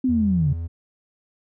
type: linear sweep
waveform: sine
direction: down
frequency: 263.9 to 130.81 Hz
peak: -17 dBFS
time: 0.04-0.53 s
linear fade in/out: 5 ms
type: tone with vibrato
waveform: triangle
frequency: 83.1 Hz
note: E2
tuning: 15 cents sharp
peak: -24 dBFS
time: 0.08-0.68 s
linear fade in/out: 20 ms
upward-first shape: sine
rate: 4.1 Hz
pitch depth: 10 cents each way
effects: none